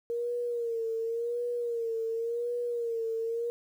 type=tone with vibrato; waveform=sine; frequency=466.7 Hz; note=A#4; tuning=2 cents sharp; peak=-29 dBFS; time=0.1-3.5 s; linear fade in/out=0 ms; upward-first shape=sine; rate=0.91 Hz; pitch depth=59 cents each way; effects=10-bit